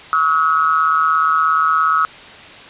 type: tone with amplitude modulation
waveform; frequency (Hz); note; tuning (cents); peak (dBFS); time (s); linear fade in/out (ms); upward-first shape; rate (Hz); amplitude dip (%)
sine; 1286; E6; -43; -8; 0.13-2.05; 0; sine; 157; 85
effects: white hiss -37 dBFS RMS until 2.69 s + resampled to 8000 Hz